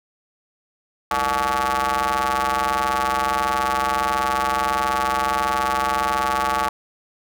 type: ring-modulated tone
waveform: sawtooth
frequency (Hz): 134.5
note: C3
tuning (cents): +48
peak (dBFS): -12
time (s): 1.11-6.69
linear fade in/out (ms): 2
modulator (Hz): 998
effects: none